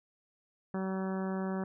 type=harmonic tone; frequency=190 Hz; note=F#3; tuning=46 cents sharp; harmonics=1 / 2 / 3 / 4 / 5 / 6 / 7 / 8 / 9; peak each=-33 / -39 / -43 / -45 / -47 / -49 / -50 / -51 / -52 dBFS; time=0.74-1.64 s; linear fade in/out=2 ms; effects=none